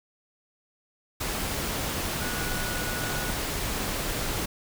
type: tone in noise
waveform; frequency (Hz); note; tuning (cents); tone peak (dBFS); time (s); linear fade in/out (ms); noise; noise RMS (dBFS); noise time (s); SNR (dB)
sine; 1463; F#6; -20; -36; 2.2-3.32; 10; pink; -30; 1.2-4.46; -9
effects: none